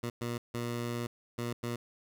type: tone bursts at uneven times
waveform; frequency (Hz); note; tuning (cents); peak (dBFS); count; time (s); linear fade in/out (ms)
15% pulse; 119.2; A#2; +39; -27; 5; 0.03-0.1 / 0.21-0.38 / 0.54-1.07 / 1.38-1.53 / 1.63-1.76; 5
effects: none